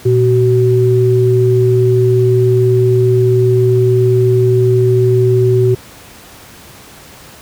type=tone pair together; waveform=sine; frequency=118.7 / 376.8 Hz; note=A#2 / F#4; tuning=+32 / +32 cents; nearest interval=octave + minor sixth; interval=2000 cents; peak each=-10 dBFS; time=0.05-5.75 s; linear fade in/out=10 ms; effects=pink hiss -37 dBFS RMS until 7.41 s + high-pass 60 Hz 12 dB/octave